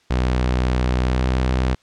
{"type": "tone with pitch glide", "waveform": "sawtooth", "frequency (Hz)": [62.5, 63.63], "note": ["B1", "C2"], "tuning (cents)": [21, -48], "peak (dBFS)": -13, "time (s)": [0.1, 1.75], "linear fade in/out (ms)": 10, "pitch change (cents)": 31, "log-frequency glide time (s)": [1.03, 1.25], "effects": ["white hiss -58 dBFS RMS until 1.82 s", "low-pass 5000 Hz 12 dB/octave"]}